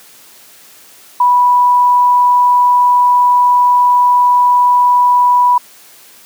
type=tone; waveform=sine; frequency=983 Hz; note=B5; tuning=8 cents flat; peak=-6 dBFS; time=1.2-5.58 s; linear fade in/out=5 ms; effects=white hiss -41 dBFS RMS until 6.25 s + high-pass 150 Hz 12 dB/octave